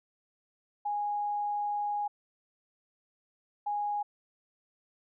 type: tone bursts at uneven times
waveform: sine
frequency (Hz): 826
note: G#5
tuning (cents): -10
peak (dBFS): -29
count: 2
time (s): 0.85-2.08 / 3.66-4.03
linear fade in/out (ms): 10
effects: none